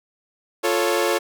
sawtooth chord, F augmented, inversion none, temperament equal, 349.2 / 440 / 554.4 Hz, F4 / A4 / C#5, 0 / 0 / 0 cents, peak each -19 dBFS, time 0.63-1.19 s, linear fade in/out 20 ms, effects none

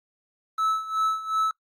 triangle tone with tremolo, 1304 Hz, E6, 19 cents flat, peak -18 dBFS, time 0.58-1.51 s, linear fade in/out 2 ms, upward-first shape sine, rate 2.7 Hz, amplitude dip 80%, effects noise-tail reverb RT60 0.1 s tail -23 dB re dry + Opus 32 kbps

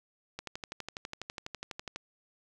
click train, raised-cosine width 0.2 ms, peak -21 dBFS, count 20, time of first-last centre 0.39-1.96 s, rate 12.1 Hz, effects none

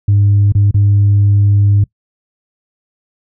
sine tone with dropouts, 101.4 Hz, G#2, 41 cents flat, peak -5 dBFS, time 0.08-1.84 s, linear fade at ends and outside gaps 5 ms, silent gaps 0.522-0.55 / 0.711-0.743 s, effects noise-tail reverb RT60 0.1 s tail -23 dB re dry + tanh soft clip ceiling -4 dBFS

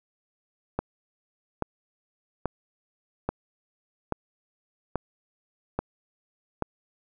click train, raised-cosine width 1 ms, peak -12 dBFS, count 8, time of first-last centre 0.79-6.623 s, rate 1.2 Hz, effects none

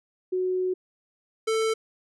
sine / square tone pair in turn, 368.8 / 443.4 Hz, F#4 / A4, -6 / +13 cents, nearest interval minor third, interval 319 cents, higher second, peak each -23 dBFS, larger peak neither, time 0.32-0.74 / 1.47-1.74 s, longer first, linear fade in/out 10 ms, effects resampled to 24000 Hz

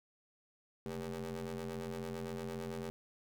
25% pulse ring-modulated tone, 87.31 Hz, F2, in tune, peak -33 dBFS, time 0.86-2.9 s, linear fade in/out 0 ms, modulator 310 Hz, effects none

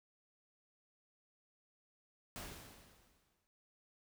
pink noise with exponential decay, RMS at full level -45 dBFS, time 2.36-3.47 s, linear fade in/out 0 ms, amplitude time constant 240 ms, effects none

